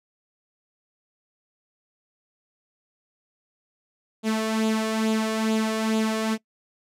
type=tone with flanger; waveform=sawtooth; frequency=220 Hz; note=A3; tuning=in tune; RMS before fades=-24 dBFS; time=4.23-6.38 s; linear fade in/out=50 ms; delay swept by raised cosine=0.27 to 1.77 ms; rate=2.3 Hz; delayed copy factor=+0.55; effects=noise-tail reverb RT60 0.1 s tail -23 dB re dry + low-pass 11000 Hz 12 dB/octave